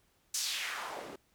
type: noise with band-pass filter sweep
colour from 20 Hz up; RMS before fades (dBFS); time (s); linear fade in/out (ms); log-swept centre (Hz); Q
white; -38; 0.34-1.16; 5; 6900 to 300; 1.7
effects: pink hiss -71 dBFS RMS until 1.34 s